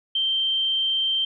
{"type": "tone", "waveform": "sine", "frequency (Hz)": 3136, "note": "G7", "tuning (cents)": 0, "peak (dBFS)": -20, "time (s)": [0.15, 1.25], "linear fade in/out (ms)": 5, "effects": []}